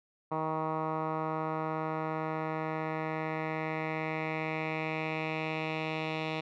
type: tone with low-pass filter sweep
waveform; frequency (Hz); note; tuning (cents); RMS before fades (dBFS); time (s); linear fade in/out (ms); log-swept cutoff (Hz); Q
10% pulse; 157.8; D#3; +25; -34; 0.31-6.41; 10; 1100 to 3100; 3
effects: none